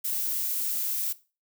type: noise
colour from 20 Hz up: violet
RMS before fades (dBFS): -29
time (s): 0.04-1.13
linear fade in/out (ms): 10
effects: noise-tail reverb RT60 0.3 s tail -17 dB re dry